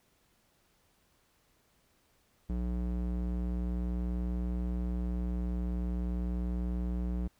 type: tone with band-pass filter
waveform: square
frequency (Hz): 60.2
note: B1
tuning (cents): -44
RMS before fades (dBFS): -33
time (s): 2.49-7.28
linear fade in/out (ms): 10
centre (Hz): 140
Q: 0.84
effects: pink hiss -70 dBFS RMS until 7.39 s